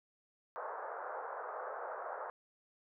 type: band-pass noise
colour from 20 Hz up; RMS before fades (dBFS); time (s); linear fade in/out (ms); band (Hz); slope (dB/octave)
pink; -43; 0.56-2.3; 0; 470 to 1500; 48
effects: none